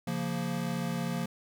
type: chord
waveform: square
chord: Bb minor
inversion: first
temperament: equal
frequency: 138.59 / 174.61 / 233.1 Hz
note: Db3 / F3 / Bb3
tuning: 0 / 0 / 0 cents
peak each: -38 / -34 / -36 dBFS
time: 0.07-1.26 s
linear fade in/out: 5 ms
effects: none